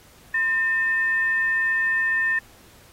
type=tone with frequency modulation; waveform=sine; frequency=1805 Hz; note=A6; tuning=44 cents sharp; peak=-19 dBFS; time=0.34-2.39 s; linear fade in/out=5 ms; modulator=766 Hz; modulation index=0.25; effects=pink hiss -52 dBFS RMS until 2.92 s + AAC 48 kbps